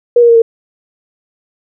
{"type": "tone with pitch steps", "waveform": "sine", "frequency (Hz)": [480, 472, 464.2, 456.5], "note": ["B4", "A#4", "A#4", "A#4"], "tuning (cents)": [-49, 22, -7, -36], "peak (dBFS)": -3, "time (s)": [0.16, 0.42], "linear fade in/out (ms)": 5, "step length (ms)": 65, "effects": []}